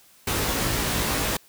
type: noise with comb filter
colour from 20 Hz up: pink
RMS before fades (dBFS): -25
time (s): 0.27-1.37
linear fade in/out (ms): 5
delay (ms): 18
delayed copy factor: +0.9
effects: white hiss -55 dBFS RMS until 1.48 s